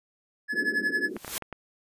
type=tone with tremolo; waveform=triangle; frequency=1708 Hz; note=G#6; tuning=48 cents sharp; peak=-19 dBFS; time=0.48-1.1 s; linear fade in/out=50 ms; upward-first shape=triangle; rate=11 Hz; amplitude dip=95%
type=band-pass noise; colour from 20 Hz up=white; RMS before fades=-36 dBFS; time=0.52-1.18 s; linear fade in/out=10 ms; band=200 to 430 Hz; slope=48 dB/octave
type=noise with exponential growth; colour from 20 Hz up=white; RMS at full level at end=-28 dBFS; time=1.08-1.38 s; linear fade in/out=0 ms; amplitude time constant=64 ms
type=clicks; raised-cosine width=0.5 ms; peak=-22 dBFS; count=5; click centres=1.166 / 1.247 / 1.279 / 1.423 / 1.527 s
effects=resampled to 32000 Hz